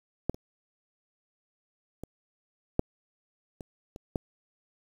clicks, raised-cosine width 2 ms, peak -12 / -30 / -25 / -9 / -27 / -29 / -15 dBFS, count 7, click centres 0.296 / 0.345 / 2.036 / 2.794 / 3.608 / 3.961 / 4.158 s, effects 8-bit

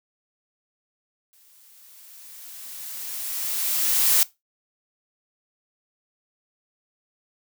blue noise with exponential growth, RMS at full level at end -17 dBFS, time 1.33-4.23 s, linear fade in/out 0 ms, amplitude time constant 630 ms, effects noise-tail reverb RT60 0.2 s tail -19 dB re dry

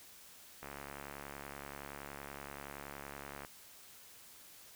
click train, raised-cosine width 0.5 ms, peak -30 dBFS, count 200, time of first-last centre 0.63-3.449 s, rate 70.6 Hz, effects white hiss -57 dBFS RMS until 4.75 s

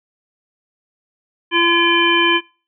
harmonic tone, 340.8 Hz, F4, 42 cents flat, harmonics 1 / 3 / 5 / 7 / 9, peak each -18 / -18 / -18 / -18 / -18 dBFS, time 1.51-2.41 s, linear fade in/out 50 ms, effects noise-tail reverb RT60 0.4 s tail -26 dB re dry

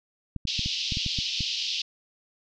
clicks, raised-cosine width 5 ms, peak -19 dBFS, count 9, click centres 0.363 / 0.453 / 0.593 / 0.66 / 0.922 / 0.971 / 1.063 / 1.188 / 1.407 s
pink band-pass noise, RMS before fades -30 dBFS, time 0.47-1.82 s, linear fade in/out 5 ms, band 2800 to 5400 Hz, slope 48 dB/octave
effects none

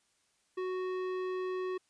sine tone with tanh clipping, 370 Hz, F#4, in tune, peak -35 dBFS, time 0.57-1.78 s, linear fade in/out 10 ms, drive 15 dB, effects white hiss -73 dBFS RMS until 1.89 s + resampled to 22050 Hz

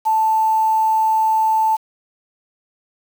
sine tone with quantisation, 880 Hz, A5, in tune, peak -13 dBFS, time 0.05-1.77 s, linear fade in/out 20 ms, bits 6, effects none

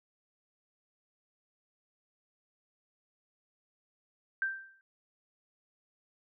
sine tone with exponential decay, 1568 Hz, G6, in tune, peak -26 dBFS, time 4.42-4.81 s, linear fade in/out 1 ms, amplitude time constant 84 ms, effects none

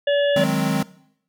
harmonic tone, 572 Hz, D5, 46 cents flat, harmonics 1 / 3 / 5 / 6, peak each -16 / -26 / -30 / -32 dBFS, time 0.07-0.44 s, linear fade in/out 5 ms
square chord, Ab dominant seventh, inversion second, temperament equal, 155.56 / 185 / 207.7 / 261.6 Hz, Eb3 / Gb3 / Ab3 / C4, 0 / 0 / 0 / 0 cents, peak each -25 dBFS, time 0.36-0.83 s, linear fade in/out 5 ms
effects noise-tail reverb RT60 0.7 s tail -20 dB re dry

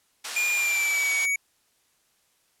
white band-pass noise, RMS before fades -35 dBFS, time 0.24-1.26 s, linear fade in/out 10 ms, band 660 to 7500 Hz, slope 12 dB/octave
square tone with pitch glide, 2414 to 2252 Hz, D7 to C#7, +47 to +27 cents, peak -23 dBFS, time 0.36-1.36 s, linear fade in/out 5 ms, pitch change -120 cents, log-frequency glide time 0.53-1.13 s
effects white hiss -67 dBFS RMS until 2.6 s + low-pass 12000 Hz 12 dB/octave

